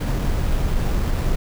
brown noise with sample-and-hold, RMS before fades -20 dBFS, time 0-1.36 s, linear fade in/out 10 ms, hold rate 6300 Hz, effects none

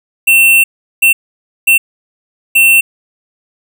square tone bursts at uneven times, 2700 Hz, E7, 41 cents sharp, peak -5 dBFS, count 4, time 0.27-0.64 / 1.02-1.13 / 1.67-1.78 / 2.55-2.81 s, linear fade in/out 10 ms, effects none

